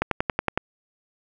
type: click train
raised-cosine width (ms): 0.5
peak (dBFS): -6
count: 7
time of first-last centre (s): 0.02-0.576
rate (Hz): 10.8
effects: none